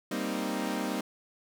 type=chord; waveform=sawtooth; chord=C minor seventh; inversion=second; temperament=equal; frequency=196 / 233.1 / 261.6 / 311.1 Hz; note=G3 / Bb3 / C4 / Eb4; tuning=0 / 0 / 0 / 0 cents; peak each=-32 dBFS; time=0.11-1.01 s; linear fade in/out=5 ms; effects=none